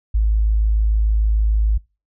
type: tone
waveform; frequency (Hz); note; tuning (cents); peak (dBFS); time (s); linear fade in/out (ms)
sine; 53.4; G#1; +49; -13; 0.14-1.78; 10
effects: noise-tail reverb RT60 0.3 s tail -25 dB re dry